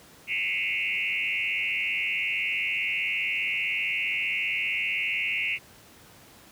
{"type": "tone with frequency modulation", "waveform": "sine", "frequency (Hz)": 2449, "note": "D#7", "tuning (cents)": -28, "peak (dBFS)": -25, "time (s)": [0.27, 5.59], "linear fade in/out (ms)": 50, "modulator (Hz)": 95.3, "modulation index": 3.8, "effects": ["pink hiss -52 dBFS RMS until 6.51 s", "high-pass 80 Hz 12 dB/octave"]}